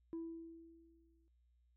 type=tone with exponential decay; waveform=sine; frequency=330.2 Hz; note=E4; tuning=3 cents sharp; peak=-38 dBFS; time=0.13-1.28 s; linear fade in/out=0 ms; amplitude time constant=250 ms; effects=tanh soft clip ceiling -39 dBFS + added 60 Hz sine -70 dBFS peak until 1.76 s